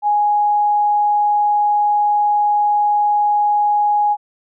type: tone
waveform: sine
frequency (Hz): 830.6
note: G#5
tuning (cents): 0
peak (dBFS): -12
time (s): 0.02-4.17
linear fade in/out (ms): 50
effects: none